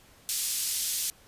white band-pass noise, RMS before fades -30 dBFS, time 0.29-1.1 s, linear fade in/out 0 ms, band 4100 to 12000 Hz, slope 12 dB/octave, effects pink hiss -57 dBFS RMS until 1.27 s + resampled to 32000 Hz

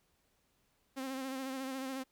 sawtooth tone with vibrato, 264.7 Hz, C4, 20 cents sharp, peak -34 dBFS, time 0.96-2.04 s, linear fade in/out 20 ms, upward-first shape sine, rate 14 Hz, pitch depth 38 cents each way, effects pink hiss -75 dBFS RMS until 2.11 s

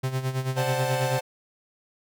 45% pulse tone with tremolo, 130.81 Hz, C3, in tune, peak -23 dBFS, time 0.03-1.19 s, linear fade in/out 10 ms, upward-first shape sine, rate 9.2 Hz, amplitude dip 70%
45% pulse chord, D dominant seventh, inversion third, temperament equal with one note detuned, 523.3 / 591.4 / 740 / 880 Hz, C5 / D5 / F#5 / A5, 0 / +12 / 0 / 0 cents, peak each -29 / -34 / -33 / -33 dBFS, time 0.56-1.21 s, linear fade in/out 20 ms
effects none

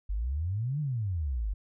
sine exponential two-way sweep, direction up then down, 46.25 to 154.8 to 46.25 Hz, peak -28 dBFS, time 0.09-1.54 s, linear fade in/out 10 ms, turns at 0.8 s, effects none

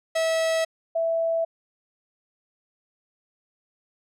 45% pulse / sine tone pair in turn, 649 / 660 Hz, E5 / E5, -27 / +2 cents, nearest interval unison, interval 29 cents, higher second, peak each -21 dBFS, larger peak neither, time 0.15-0.65 / 0.95-1.45 s, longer neither, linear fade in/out 10 ms, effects low-pass 10000 Hz 12 dB/octave

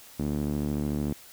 sawtooth tone with band-pass filter, 73.42 Hz, D2, in tune, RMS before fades -29 dBFS, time 0.19-1.13 s, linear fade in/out 5 ms, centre 240 Hz, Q 1.7, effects white hiss -50 dBFS RMS until 1.32 s

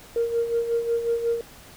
sine tone with tremolo, 466.2 Hz, A#4, in tune, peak -18 dBFS, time 0.16-1.41 s, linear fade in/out 2 ms, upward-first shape sine, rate 5.5 Hz, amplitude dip 65%, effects tanh soft clip ceiling -15 dBFS + pink hiss -47 dBFS RMS until 1.76 s

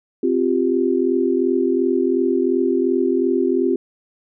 sine chord, C suspended fourth, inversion none, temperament equal, 261.6 / 349.2 / 392 Hz, C4 / F4 / G4, 0 / 0 / 0 cents, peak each -20 / -19 / -20 dBFS, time 0.23-3.76 s, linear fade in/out 5 ms, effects none

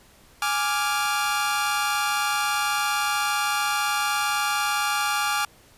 sawtooth chord, D diminished, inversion second, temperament equal, 830.6 / 1174.7 / 1396.9 Hz, Ab5 / D6 / F6, 0 / 0 / 0 cents, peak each -23 dBFS, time 0.42-5.45 s, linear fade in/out 2 ms, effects pink hiss -54 dBFS RMS until 5.77 s + resampled to 32000 Hz

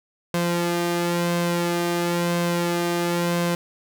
sawtooth tone with flanger, 172.8 Hz, F3, 18 cents flat, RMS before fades -23 dBFS, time 0.34-3.55 s, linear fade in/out 2 ms, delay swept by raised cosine 1.9 to 2.53 ms, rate 0.98 Hz, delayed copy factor +0.65, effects none

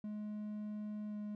triangle tone with pitch glide, 210.7 to 209 Hz, G#3 to G#3, +25 to +11 cents, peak -38 dBFS, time 0.04-1.35 s, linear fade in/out 2 ms, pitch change -14 cents, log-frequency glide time 1.08-1.16 s, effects none

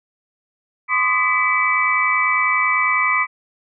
sine tone cluster, 1030 / 1138 / 1228 / 1988 / 2300 Hz, C6 / C#6 / D#6 / B6 / D7, -28 / +45 / -23 / +11 / -37 cents, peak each -23 / -26 / -22 / -20 / -19 dBFS, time 0.88-3.27 s, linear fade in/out 50 ms, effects none

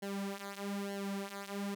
sawtooth tone with flanger, 199.1 Hz, G3, 27 cents sharp, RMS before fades -40 dBFS, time 0.02-1.75 s, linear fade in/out 10 ms, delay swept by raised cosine 0.81 to 5.41 ms, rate 1.1 Hz, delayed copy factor -0.8, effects none

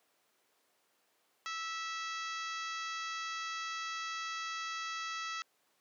harmonic tone with a mistuned harmonic, 657 Hz, E5, 6 cents flat, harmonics 2 / 3 / 4 / 5 / 6 / 7 / 8 / 9 / 10, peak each -40 / -44 / -46 / -48 / -50 / -51 / -52 / -53 / -54 dBFS, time 1.46-5.42 s, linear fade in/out 0 ms, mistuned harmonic 3, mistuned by -17 cents, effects pink hiss -73 dBFS RMS until 5.8 s + high-pass 400 Hz 12 dB/octave

